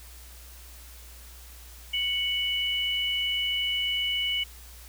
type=tone pair together; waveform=sine; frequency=2223 / 2957 Hz; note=C#7 / F#7; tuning=+4 / -2 cents; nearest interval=perfect fourth; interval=494 cents; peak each=-31 / -26 dBFS; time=1.93-4.44 s; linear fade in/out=10 ms; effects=added 60 Hz sine -46 dBFS peak until 4.88 s + white hiss -50 dBFS RMS until 4.88 s